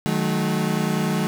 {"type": "chord", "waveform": "35% pulse", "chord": "D# diminished", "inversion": "none", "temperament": "equal with one note detuned", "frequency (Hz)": [155.56, 185, 215.8], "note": ["D#3", "F#3", "A3"], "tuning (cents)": [0, 0, -33], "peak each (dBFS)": -23, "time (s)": [0.06, 1.27], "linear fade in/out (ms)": 0, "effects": []}